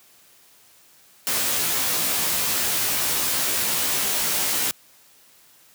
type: noise with comb filter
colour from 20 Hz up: white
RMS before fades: -23 dBFS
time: 1.27-4.71 s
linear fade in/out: 0 ms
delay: 16 ms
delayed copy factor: -0.85
effects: white hiss -54 dBFS RMS until 5.74 s + high-pass 80 Hz 12 dB/octave